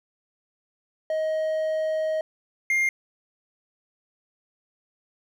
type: tone pair in turn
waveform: triangle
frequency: 629 / 2116 Hz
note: D#5 / C7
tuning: +19 / +19 cents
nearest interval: octave + major sixth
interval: 2100 cents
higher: second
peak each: -21 / -18 dBFS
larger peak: second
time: 1.1-2.21 / 2.7-2.89 s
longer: first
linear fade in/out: 2 ms
effects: none